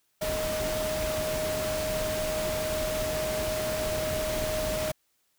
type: tone in noise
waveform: sine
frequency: 622.3 Hz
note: D#5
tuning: in tune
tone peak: -29 dBFS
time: 0.21-4.92 s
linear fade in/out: 10 ms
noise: pink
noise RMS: -33 dBFS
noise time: 0.21-4.92 s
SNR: +1 dB
effects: white hiss -72 dBFS RMS until 5.38 s